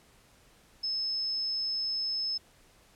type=tone; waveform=sine; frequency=5210 Hz; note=E8; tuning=21 cents flat; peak=-29 dBFS; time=0.83-2.38 s; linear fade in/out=10 ms; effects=pink hiss -61 dBFS RMS until 2.95 s + low-pass 12000 Hz 12 dB/octave